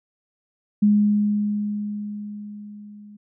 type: tone with level ramp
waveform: sine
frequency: 207.7 Hz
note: G#3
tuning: in tune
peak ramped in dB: -12 to -41 dBFS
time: 0.82-3.17 s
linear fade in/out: 10 ms
effects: none